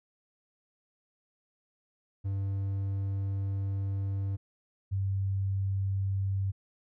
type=tone pair in turn; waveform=triangle / sine; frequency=98 / 97.27 Hz; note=G2 / G2; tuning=0 / -13 cents; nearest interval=unison; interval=13 cents; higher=first; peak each=-27 dBFS; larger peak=neither; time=2.24-4.37 / 4.91-6.52 s; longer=first; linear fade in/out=20 ms; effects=none